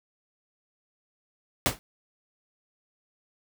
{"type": "noise with exponential decay", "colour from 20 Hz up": "pink", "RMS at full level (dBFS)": -19, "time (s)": [1.66, 1.79], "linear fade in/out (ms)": 0, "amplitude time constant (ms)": 28, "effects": []}